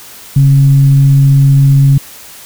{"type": "tone with frequency modulation", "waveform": "sine", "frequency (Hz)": 138.59, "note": "C#3", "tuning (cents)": 0, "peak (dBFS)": -3, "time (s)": [0.36, 1.98], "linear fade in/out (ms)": 5, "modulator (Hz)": 131, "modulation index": 0.23, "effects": ["white hiss -33 dBFS RMS until 2.45 s"]}